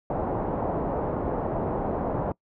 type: low-pass noise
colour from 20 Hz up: white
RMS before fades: -28 dBFS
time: 0.1-2.32 s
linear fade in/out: 2 ms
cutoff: 810 Hz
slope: 24 dB/octave
effects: noise-tail reverb RT60 0.1 s tail -24 dB re dry